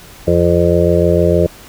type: harmonic tone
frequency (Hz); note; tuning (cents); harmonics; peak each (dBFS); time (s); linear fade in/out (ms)
86.6; F2; -14; 1 / 2 / 4 / 5 / 6 / 7; -16 / -16 / -16 / -16 / -16 / -16; 0.27-1.47; 10
effects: pink hiss -38 dBFS RMS until 1.68 s